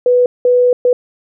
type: tone bursts at uneven times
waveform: sine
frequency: 493.9 Hz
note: B4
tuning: in tune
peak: -7 dBFS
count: 3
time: 0.06-0.26 / 0.45-0.73 / 0.85-0.93 s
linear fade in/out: 2 ms
effects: none